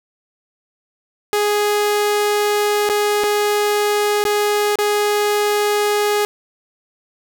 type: tone with dropouts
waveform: sawtooth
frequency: 415.3 Hz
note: G#4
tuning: in tune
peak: -11 dBFS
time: 1.33-6.25 s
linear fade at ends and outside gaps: 0 ms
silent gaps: 2.89-2.898 / 3.236-3.24 / 4.24-4.252 / 4.756-4.787 s
effects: 7-bit